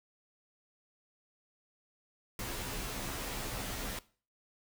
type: noise with comb filter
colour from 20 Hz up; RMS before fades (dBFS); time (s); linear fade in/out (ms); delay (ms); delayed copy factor
pink; -39; 2.39-3.99; 2; 13; -0.95
effects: noise-tail reverb RT60 0.4 s tail -19 dB re dry